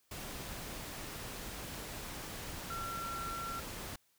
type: tone in noise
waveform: sine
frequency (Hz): 1360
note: F6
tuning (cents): -46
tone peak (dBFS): -39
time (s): 2.7-3.6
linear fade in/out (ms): 5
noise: pink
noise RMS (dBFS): -44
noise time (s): 0.11-3.96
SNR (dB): +2
effects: white hiss -73 dBFS RMS until 4.18 s